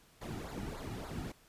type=noise with flanger; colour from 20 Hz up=brown; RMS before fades=-42 dBFS; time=0.21-1.32 s; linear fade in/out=5 ms; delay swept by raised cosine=0.34 to 1.94 ms; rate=3.5 Hz; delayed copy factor=-0.75; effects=pink hiss -64 dBFS RMS until 1.48 s + resampled to 32000 Hz